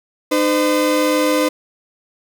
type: tone pair together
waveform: 35% pulse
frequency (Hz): 303.7 / 510.8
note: D#4 / C5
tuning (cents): -42 / -42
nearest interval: major sixth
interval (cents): 900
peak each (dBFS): -15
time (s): 0.31-1.49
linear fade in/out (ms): 10
effects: none